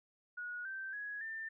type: tone with pitch steps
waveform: sine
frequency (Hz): 1454 / 1558.4 / 1670.2 / 1790.1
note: F#6 / G6 / G#6 / A6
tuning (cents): -31 / -11 / +9 / +29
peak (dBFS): -40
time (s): 0.37-1.49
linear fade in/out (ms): 10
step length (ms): 280
effects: none